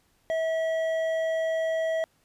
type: tone with hard clipping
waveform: triangle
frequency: 647 Hz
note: E5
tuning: 32 cents flat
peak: -26 dBFS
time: 0.3-2.04 s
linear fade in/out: 0 ms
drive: 11 dB
effects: pink hiss -67 dBFS RMS until 2.24 s + resampled to 32000 Hz